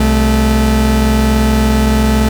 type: tone pair together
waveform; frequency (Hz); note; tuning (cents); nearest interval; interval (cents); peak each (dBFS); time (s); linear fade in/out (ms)
40% pulse; 64.6 / 217.3; C2 / A3; -21 / -21; octave + major sixth; 2100; -11; 0-2.29; 5
effects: none